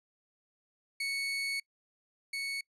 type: tone pair in turn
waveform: 30% pulse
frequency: 2217 / 2217 Hz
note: C#7 / C#7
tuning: 0 / 0 cents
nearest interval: unison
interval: 0 cents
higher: neither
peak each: -29 / -31 dBFS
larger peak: first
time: 1-1.6 / 2.33-2.61 s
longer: first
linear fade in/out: 5 ms
effects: noise-tail reverb RT60 0.1 s tail -26 dB re dry + resampled to 24000 Hz